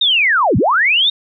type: linear two-way sweep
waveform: sine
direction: down then up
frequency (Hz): 3762 to 82.4 to 3762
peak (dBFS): -10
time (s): 0.01-1.1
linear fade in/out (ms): 5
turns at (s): 0.57
effects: none